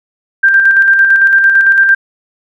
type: tone with tremolo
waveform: sine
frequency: 1581 Hz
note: G6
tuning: 14 cents sharp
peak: -3 dBFS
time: 0.43-1.95 s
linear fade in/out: 10 ms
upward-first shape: square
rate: 8.9 Hz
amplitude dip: 35%
effects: none